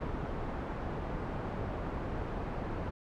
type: low-pass noise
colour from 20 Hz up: pink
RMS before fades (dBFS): -37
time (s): 0-2.91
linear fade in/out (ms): 20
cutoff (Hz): 1100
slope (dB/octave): 12
effects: none